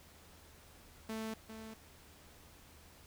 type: tone with echo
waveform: sawtooth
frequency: 220.9 Hz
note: A3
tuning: 7 cents sharp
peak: -35 dBFS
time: 1.09-1.34 s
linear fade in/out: 5 ms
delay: 400 ms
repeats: 1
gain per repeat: -8 dB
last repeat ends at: 1.74 s
effects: added 78 Hz sine -63 dBFS peak until 3.06 s + pink hiss -60 dBFS RMS until 3.06 s